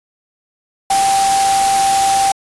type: tone in noise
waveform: sine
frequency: 784 Hz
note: G5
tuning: in tune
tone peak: -11 dBFS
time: 0.9-2.32 s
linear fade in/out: 5 ms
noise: white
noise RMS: -19 dBFS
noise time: 0.9-2.32 s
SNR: +5 dB
effects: resampled to 24000 Hz